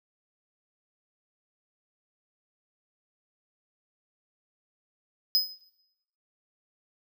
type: tone with exponential decay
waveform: square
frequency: 5040 Hz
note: D#8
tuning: 21 cents sharp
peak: -18 dBFS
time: 5.35-5.61 s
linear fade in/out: 0 ms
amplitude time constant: 55 ms
effects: noise-tail reverb RT60 0.8 s tail -19 dB re dry